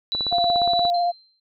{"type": "tone with tremolo", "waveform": "sine", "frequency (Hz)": 3951, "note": "B7", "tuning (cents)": 0, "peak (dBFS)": -21, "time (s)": [0.12, 0.9], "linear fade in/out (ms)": 0, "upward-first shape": "sine", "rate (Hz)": 14, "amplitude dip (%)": 30}
{"type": "click train", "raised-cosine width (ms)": 1, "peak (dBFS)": -18, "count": 13, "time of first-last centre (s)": [0.15, 0.852], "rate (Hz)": 17.1}
{"type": "tone with vibrato", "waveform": "sine", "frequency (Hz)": 698.5, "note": "F5", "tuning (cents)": 0, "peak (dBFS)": -18, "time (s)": [0.31, 1.12], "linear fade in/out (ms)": 20, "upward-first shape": "sine", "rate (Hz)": 16, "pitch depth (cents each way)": 16}
{"type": "tone with exponential decay", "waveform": "sine", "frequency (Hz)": 4127, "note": "C8", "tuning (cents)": -25, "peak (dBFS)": -28, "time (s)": [0.94, 1.4], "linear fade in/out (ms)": 5, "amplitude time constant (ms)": 100}
{"effects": []}